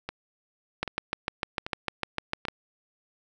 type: two click trains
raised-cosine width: 0.3 ms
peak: -17 / -11 dBFS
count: 4 / 12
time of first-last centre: 0.09-2.452 / 0.83-2.484 s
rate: 1.27 / 6.65 Hz
effects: none